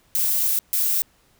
violet noise bursts at uneven times, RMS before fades -21 dBFS, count 2, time 0.15-0.59 / 0.73-1.02 s, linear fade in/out 0 ms, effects pink hiss -60 dBFS RMS until 1.39 s

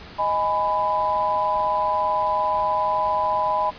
sine chord, G# minor, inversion second, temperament just, 623 / 830.6 / 996.7 Hz, D#5 / G#5 / B5, +2 / 0 / +16 cents, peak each -26 / -25 / -21 dBFS, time 0.18-3.71 s, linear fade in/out 20 ms, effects pink hiss -41 dBFS RMS until 3.78 s + resampled to 11025 Hz

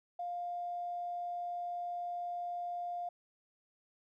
triangle tone with tanh clipping, 703 Hz, F5, 11 cents sharp, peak -36 dBFS, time 0.19-3.09 s, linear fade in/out 5 ms, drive 3 dB, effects none

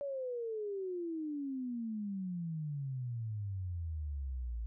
sine exponential sweep, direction down, 574 to 55 Hz, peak -36 dBFS, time 0.01-4.66 s, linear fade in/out 0 ms, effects none

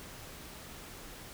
silence, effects pink hiss -48 dBFS RMS until 1.33 s

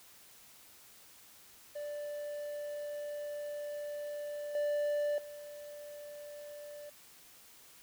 triangle tone with level steps, 587.3 Hz, D5, in tune, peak -36 / -28 / -43 dBFS, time 1.75-6.9 s, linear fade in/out 10 ms, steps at 4.55 / 5.18 s, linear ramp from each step 2 ms, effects white hiss -58 dBFS RMS until 7.82 s

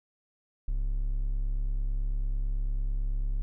triangle tone, 34.52 Hz, C#1, 6 cents flat, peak -24 dBFS, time 0.68-3.42 s, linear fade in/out 0 ms, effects none

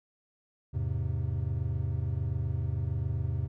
triangle chord, E augmented, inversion none, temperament equal, 82.41 / 103.83 / 130.81 Hz, E2 / G#2 / B#2, 0 / 0 / 0 cents, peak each -31 dBFS, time 0.73-3.48 s, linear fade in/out 20 ms, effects none

